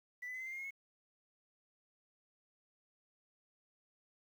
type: tone with pitch steps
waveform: sine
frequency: 1975.5 / 2004 / 2033 / 2063 / 2093 / 2123 / 2154 / 2186 Hz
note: B6 / B6 / B6 / C7 / C7 / C7 / C7 / C#7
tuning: 0 / +25 / +50 / -25 / 0 / +25 / +50 / -25 cents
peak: -40 dBFS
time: 0.22-0.708 s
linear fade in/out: 10 ms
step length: 61 ms
effects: tanh soft clip ceiling -38 dBFS + 11-bit